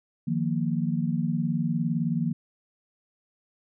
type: chord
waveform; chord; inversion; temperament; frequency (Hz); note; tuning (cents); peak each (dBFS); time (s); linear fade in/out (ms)
sine; Eb suspended second; none; just; 155.56 / 175.01 / 233.3; Eb3 / F3 / Bb3; 0 / +4 / +2; -28; 0.27-2.33; 10
effects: none